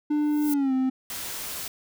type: tone with pitch glide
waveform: triangle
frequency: 297.9 to 260.8 Hz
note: D4 to C4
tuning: +25 to -5 cents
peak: -19 dBFS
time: 0.1-0.9 s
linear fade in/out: 10 ms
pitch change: -230 cents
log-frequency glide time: 0.47-0.73 s
type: noise with exponential growth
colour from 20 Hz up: violet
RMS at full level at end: -30 dBFS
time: 0.11-0.54 s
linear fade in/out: 5 ms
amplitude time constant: 93 ms
type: noise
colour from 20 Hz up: white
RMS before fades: -34 dBFS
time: 1.1-1.68 s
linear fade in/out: 2 ms
effects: none